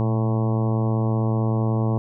harmonic tone with a mistuned harmonic, 110.5 Hz, A2, 8 cents sharp, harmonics 1 / 2 / 3 / 4 / 5 / 6 / 7 / 8 / 9 / 10, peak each -20 / -26 / -30 / -32 / -34 / -36 / -37 / -38 / -39 / -40 dBFS, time 0-1.98 s, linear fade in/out 0 ms, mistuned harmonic 1, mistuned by +83 cents, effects none

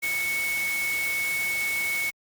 sine tone in noise, 2212 Hz, C#7, 4 cents flat, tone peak -25 dBFS, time 0.02-2.11 s, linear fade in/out 20 ms, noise white, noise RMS -34 dBFS, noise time 0.02-2.11 s, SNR +6 dB, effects Opus 48 kbps

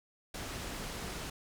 pink low-pass noise, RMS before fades -41 dBFS, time 0.34-1.3 s, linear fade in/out 5 ms, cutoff 10000 Hz, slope 12 dB/octave, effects none

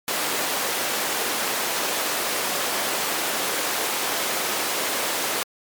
pink high-pass noise, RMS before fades -25 dBFS, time 0.08-5.43 s, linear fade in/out 0 ms, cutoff 420 Hz, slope 12 dB/octave, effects MP3 96 kbps

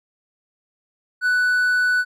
triangle tone, 1487 Hz, F#6, 8 cents sharp, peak -14 dBFS, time 1.21-2.05 s, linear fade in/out 50 ms, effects none

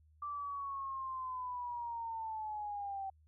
sine linear sweep, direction down, 1174.7 to 770 Hz, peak -38 dBFS, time 0.22-3.1 s, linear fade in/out 5 ms, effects added 77 Hz sine -63 dBFS peak until 3.27 s

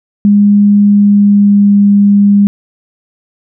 sine tone with pitch glide, 204.3 to 202.3 Hz, G#3 to G#3, -28 to -45 cents, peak -3 dBFS, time 0.25-2.47 s, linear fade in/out 0 ms, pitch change -17 cents, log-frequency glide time 0.81-1.77 s, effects none

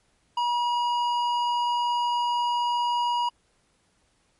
sine tone with hard clipping, 961 Hz, B5, 48 cents flat, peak -24 dBFS, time 0.37-3.29 s, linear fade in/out 5 ms, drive 9 dB, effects pink hiss -67 dBFS RMS until 4.39 s + MP3 48 kbps

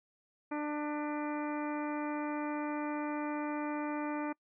harmonic tone with a mistuned harmonic, 297.5 Hz, D4, 22 cents sharp, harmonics 1 / 2 / 3 / 4 / 5 / 6 / 7 / 8, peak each -35 / -42 / -41 / -45 / -48 / -53 / -51 / -50 dBFS, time 0.51-4.33 s, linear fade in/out 10 ms, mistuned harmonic 7, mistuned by -58 cents, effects noise-tail reverb RT60 0.1 s tail -26 dB re dry

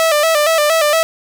sawtooth tone with vibrato, 622.3 Hz, D#5, in tune, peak -7 dBFS, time 0-1.03 s, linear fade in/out 0 ms, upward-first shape square, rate 4.3 Hz, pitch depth 78 cents each way, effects none

